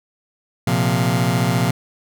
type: chord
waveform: sawtooth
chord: Bb suspended second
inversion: none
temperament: just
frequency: 116.54 / 131.11 / 174.81 Hz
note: Bb2 / C3 / F3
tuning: 0 / +4 / +2 cents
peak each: -16 dBFS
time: 0.67-1.71 s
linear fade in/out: 5 ms
effects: none